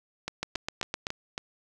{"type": "two click trains", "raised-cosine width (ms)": 0.2, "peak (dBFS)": [-15, -13], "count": [5, 6], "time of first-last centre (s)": [[0.28, 1.379], [0.43, 1.069]], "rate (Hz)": [3.64, 7.83], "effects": []}